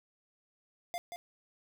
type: tone with echo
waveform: square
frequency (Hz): 698.5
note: F5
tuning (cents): 0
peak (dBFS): -35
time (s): 0.94-0.98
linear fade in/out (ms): 0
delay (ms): 180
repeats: 1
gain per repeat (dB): -6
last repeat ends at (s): 1.16
effects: none